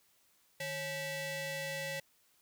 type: ring-modulated tone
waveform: sawtooth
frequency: 702 Hz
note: F5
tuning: 9 cents sharp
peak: -30 dBFS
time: 0.6-2 s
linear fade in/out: 5 ms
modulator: 1250 Hz
effects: white hiss -70 dBFS RMS until 2.41 s